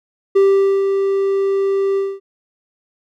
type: tone with ADSR envelope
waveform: triangle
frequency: 392 Hz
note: G4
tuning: in tune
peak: -6 dBFS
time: 0.35-2.2 s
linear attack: 14 ms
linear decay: 460 ms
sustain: -6 dB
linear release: 230 ms
effects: none